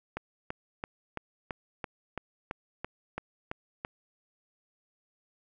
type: click train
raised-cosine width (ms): 0.5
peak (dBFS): -19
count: 12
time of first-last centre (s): 0.17-3.849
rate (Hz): 2.99
effects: none